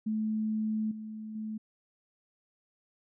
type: tone with level steps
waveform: sine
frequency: 216.9 Hz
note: A3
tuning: 25 cents flat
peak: -28 / -38 / -34 dBFS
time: 0.06-1.58 s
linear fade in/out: 10 ms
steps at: 0.91 / 1.35 s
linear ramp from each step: 5 ms
effects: none